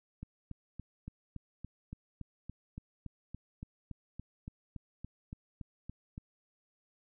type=click train; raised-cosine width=5 ms; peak=-30 dBFS; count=22; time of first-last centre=0.23-6.179 s; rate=3.53 Hz; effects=none